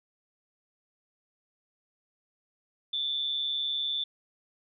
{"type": "tone with amplitude modulation", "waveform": "sine", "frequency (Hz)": 3520, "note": "A7", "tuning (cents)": 0, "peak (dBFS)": -25, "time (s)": [2.93, 4.04], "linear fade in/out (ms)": 5, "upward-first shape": "sine", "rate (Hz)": 140, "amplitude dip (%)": 65, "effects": []}